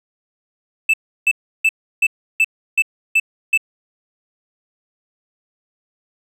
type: tone bursts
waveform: triangle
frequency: 2637 Hz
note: E7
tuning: in tune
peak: -9 dBFS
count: 8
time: 0.89-3.576 s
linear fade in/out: 5 ms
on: 47 ms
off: 330 ms
effects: none